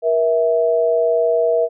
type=tone pair together; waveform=sine; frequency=475.4 / 654 Hz; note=A#4 / E5; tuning=+34 / -14 cents; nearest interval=tritone; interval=552 cents; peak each=-16 dBFS; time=0.02-1.69 s; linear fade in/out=50 ms; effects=none